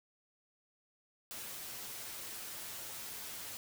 white noise with comb filter, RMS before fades -45 dBFS, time 1.31-3.57 s, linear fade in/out 0 ms, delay 9.2 ms, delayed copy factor +0.5, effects none

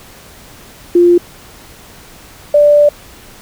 sine tone pair in turn, 349.2 / 587.3 Hz, F4 / D5, 0 / 0 cents, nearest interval major sixth, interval 900 cents, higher second, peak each -4 dBFS, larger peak neither, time 0.95-1.18 / 2.54-2.89 s, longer second, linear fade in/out 5 ms, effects pink hiss -38 dBFS RMS until 3.41 s

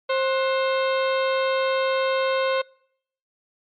harmonic tone with a mistuned harmonic, 529 Hz, C5, 19 cents sharp, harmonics 1 / 2 / 3 / 4 / 5 / 6 / 7 / 8, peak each -21 / -27 / -31 / -33 / -35 / -37 / -38 / -39 dBFS, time 0.09-2.62 s, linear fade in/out 10 ms, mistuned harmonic 3, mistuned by -120 cents, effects noise-tail reverb RT60 0.7 s tail -26 dB re dry + MP3 64 kbps

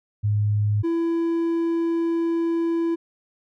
sine / triangle tone pair in turn, 104.4 / 333.9 Hz, G#2 / E4, +10 / +22 cents, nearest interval octave + minor sixth, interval 2012 cents, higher second, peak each -18 dBFS, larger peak neither, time 0.23-0.83 / 0.83-2.96 s, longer second, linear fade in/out 20 ms, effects none

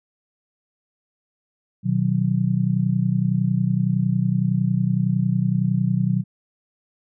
sine chord, B major, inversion none, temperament just, 123.47 / 154.34 / 185.21 Hz, B2 / D#3 / F#3, 0 / -14 / +2 cents, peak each -22 / -23 / -21 dBFS, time 1.83-6.24 s, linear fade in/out 50 ms, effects none

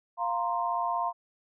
sine chord, F suspended fourth, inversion none, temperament just, 698.5 / 931.3 / 1047.7 Hz, F5 / Bb5 / C6, 0 / -2 / +2 cents, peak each -31 dBFS, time 0.17-1.13 s, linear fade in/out 50 ms, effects none

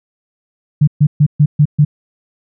sine tone bursts, 148.2 Hz, D3, 16 cents sharp, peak -5 dBFS, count 6, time 0.81-1.85 s, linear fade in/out 10 ms, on 65 ms, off 130 ms, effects none

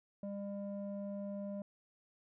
square tone with low-pass filter, 200.7 Hz, G3, 41 cents sharp, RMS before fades -42 dBFS, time 0.23-1.62 s, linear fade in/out 2 ms, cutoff 550 Hz, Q 2.9, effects none

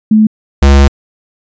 sine / square tone pair in turn, 216.1 / 69.54 Hz, A3 / C#2, -31 / +6 cents, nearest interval octave + minor sixth, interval 1963 cents, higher first, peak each -3 dBFS, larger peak neither, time 0.11-0.27 / 0.62-0.88 s, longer second, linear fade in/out 5 ms, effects resampled to 16000 Hz

